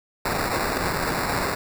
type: noise with sample-and-hold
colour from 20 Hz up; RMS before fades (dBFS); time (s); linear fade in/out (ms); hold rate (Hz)
white; -25; 0.25-1.55; 5; 3150
effects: none